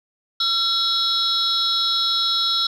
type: tone cluster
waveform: sine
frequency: 1358 / 3390 / 3857 / 4217 / 5300 Hz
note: F6 / G#7 / B7 / C8 / E8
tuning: -49 / +35 / -42 / +13 / +9 cents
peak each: -27 / -25 / -20 / -24 / -27 dBFS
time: 0.4-2.67 s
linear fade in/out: 5 ms
effects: tanh soft clip ceiling -9 dBFS